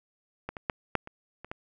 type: clicks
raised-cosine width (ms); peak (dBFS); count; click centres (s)
0.5; -19 / -23 / -12 / -9 / -27 / -27 / -21; 7; 0.49 / 0.568 / 0.698 / 0.953 / 1.074 / 1.446 / 1.515
effects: none